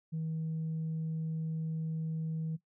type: tone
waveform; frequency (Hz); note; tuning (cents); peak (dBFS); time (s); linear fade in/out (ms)
sine; 160; D#3; +49; -31; 0.12-2.57; 20
effects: noise-tail reverb RT60 0.1 s tail -17 dB re dry + tanh soft clip ceiling -30 dBFS